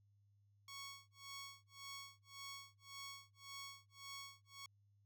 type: tone with tremolo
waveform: 10% pulse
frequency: 1108.7 Hz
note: C#6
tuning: in tune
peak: -40 dBFS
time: 0.68-4.66 s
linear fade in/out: 2 ms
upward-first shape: sine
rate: 1.8 Hz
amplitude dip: 100%
effects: added 101 Hz sine -70 dBFS peak until 5.05 s